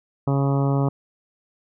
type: harmonic tone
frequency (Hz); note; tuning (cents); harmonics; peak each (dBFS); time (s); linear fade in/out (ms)
138.59; C#3; 0; 1 / 2 / 3 / 4 / 5 / 6 / 7 / 8 / 9; -19 / -25 / -29 / -31 / -33 / -35 / -36 / -37 / -38; 0.27-0.89; 5
effects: none